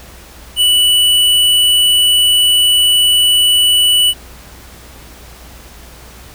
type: tone with tanh clipping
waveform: sine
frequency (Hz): 2960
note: F#7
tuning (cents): 0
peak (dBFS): -9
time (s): 0.56-4.14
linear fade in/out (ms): 50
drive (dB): 17
effects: added 60 Hz sine -38 dBFS peak until 6.34 s + pink hiss -38 dBFS RMS until 6.34 s